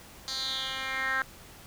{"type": "tone with band-pass filter sweep", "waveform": "10% pulse", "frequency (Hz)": 264.6, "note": "C4", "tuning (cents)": 20, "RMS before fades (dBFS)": -32, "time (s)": [0.28, 1.22], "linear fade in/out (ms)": 0, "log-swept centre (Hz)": [4900, 1600], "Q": 4.5, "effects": ["pink hiss -50 dBFS RMS until 1.66 s"]}